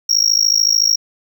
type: tone with amplitude modulation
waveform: triangle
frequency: 5588 Hz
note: F8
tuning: in tune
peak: -6 dBFS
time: 0.09-0.96 s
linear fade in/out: 10 ms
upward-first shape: sine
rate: 53.7 Hz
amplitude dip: 100%
effects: none